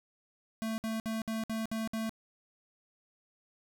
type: tone bursts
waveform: square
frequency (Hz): 222.4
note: A3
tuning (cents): +19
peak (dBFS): -33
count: 7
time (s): 0.62-2.094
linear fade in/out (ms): 0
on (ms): 160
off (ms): 59
effects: none